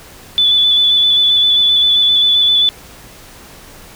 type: tone with vibrato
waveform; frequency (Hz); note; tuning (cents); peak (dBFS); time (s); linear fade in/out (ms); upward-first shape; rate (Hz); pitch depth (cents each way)
sine; 3472; A7; -24; -8; 0.38-2.69; 0; square; 7.6; 13
effects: pink hiss -38 dBFS RMS until 3.95 s